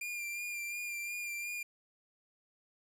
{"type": "tone with vibrato", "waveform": "45% pulse", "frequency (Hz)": 2395, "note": "D7", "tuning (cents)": 33, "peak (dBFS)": -37, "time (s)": [0.01, 1.63], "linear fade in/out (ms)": 5, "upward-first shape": "sine", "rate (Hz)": 2.8, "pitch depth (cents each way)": 26, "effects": []}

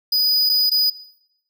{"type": "tone with dropouts", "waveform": "square", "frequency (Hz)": 4961, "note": "D#8", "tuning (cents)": -6, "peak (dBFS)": -16, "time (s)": [0.12, 0.9], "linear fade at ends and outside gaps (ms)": 5, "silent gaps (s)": [[0.493, 0.496], [0.697, 0.715]], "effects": ["noise-tail reverb RT60 0.8 s tail -19 dB re dry"]}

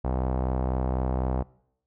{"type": "tone with low-pass filter", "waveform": "sawtooth", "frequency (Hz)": 64, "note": "C2", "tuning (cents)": -38, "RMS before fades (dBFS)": -27, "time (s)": [0.04, 1.43], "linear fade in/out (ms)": 10, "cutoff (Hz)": 810, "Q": 2, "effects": ["noise-tail reverb RT60 0.7 s tail -22 dB re dry"]}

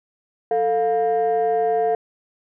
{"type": "tone pair together", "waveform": "sine", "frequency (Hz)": [444.1, 705], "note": ["A4", "F5"], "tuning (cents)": [16, 16], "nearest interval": "minor sixth", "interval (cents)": 800, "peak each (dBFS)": -18, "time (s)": [0.51, 1.95], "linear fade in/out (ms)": 2, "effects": ["tanh soft clip ceiling -13 dBFS"]}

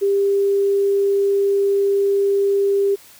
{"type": "tone", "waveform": "sine", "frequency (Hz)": 398, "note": "G4", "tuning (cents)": 26, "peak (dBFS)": -14, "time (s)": [0.01, 2.96], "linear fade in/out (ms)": 20, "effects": ["white hiss -46 dBFS RMS until 3.19 s"]}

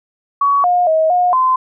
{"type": "tone with pitch steps", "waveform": "sine", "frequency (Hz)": [1125, 714, 636, 718, 1031], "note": ["C#6", "F5", "D#5", "F5", "C6"], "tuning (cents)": [25, 38, 38, 48, -26], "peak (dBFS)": -10, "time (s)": [0.41, 1.56], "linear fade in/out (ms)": 5, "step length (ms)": 230, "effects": []}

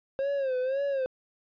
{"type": "tone with vibrato", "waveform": "triangle", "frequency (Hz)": 534, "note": "C5", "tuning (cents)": 35, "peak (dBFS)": -24, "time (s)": [0.19, 1.06], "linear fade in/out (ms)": 0, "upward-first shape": "sine", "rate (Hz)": 1.9, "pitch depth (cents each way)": 99, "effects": ["resampled to 11025 Hz", "11-bit"]}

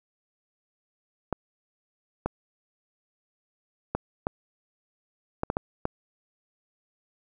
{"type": "clicks", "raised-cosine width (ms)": 1, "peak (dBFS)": -12, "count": 8, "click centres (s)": [1.327, 2.26, 3.95, 4.269, 5.434, 5.501, 5.569, 5.854], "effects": ["9-bit"]}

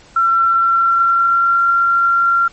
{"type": "tone with pitch glide", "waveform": "sine", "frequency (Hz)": [1354, 1376.1], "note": ["E6", "F6"], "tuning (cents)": [46, -26], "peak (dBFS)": -10, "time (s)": [0.16, 2.48], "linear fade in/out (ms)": 5, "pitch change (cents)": 28, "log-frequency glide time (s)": [0.51, 1.62], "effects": ["pink hiss -45 dBFS RMS until 2.52 s", "MP3 32 kbps"]}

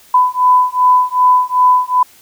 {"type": "beating tone pair", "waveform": "sine", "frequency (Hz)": [1000, 1002.6], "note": ["B5", "B5"], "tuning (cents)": [21, 26], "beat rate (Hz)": 2.6, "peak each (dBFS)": -11, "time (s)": [0.14, 2.03], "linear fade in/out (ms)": 5, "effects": ["white hiss -45 dBFS RMS until 2.21 s"]}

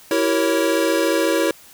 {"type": "chord", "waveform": "square", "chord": "E diminished seventh", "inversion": "none", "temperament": "equal with one note detuned", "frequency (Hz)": [329.6, 383.9, 466.2, 554.4], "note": ["E4", "G4", "Bb4", "Db5"], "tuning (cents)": [0, -36, 0, 0], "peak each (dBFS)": [-21, -25, -24, -22], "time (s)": [0.11, 1.51], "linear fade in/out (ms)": 2, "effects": ["white hiss -46 dBFS RMS until 1.73 s"]}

